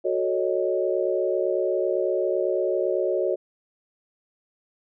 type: chord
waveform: sine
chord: D# half-diminished seventh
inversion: first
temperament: equal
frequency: 370 / 440 / 554.4 / 622.3 Hz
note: F#4 / A4 / C#5 / D#5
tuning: 0 / 0 / 0 / 0 cents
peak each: -25 / -29 / -26 / -28 dBFS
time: 0.04-3.36 s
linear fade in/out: 20 ms
effects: none